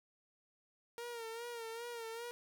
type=tone with vibrato; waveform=sawtooth; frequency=464.5 Hz; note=A#4; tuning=6 cents flat; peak=-39 dBFS; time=0.98-2.31 s; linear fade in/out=0 ms; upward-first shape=sine; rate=2.5 Hz; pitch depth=58 cents each way; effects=11-bit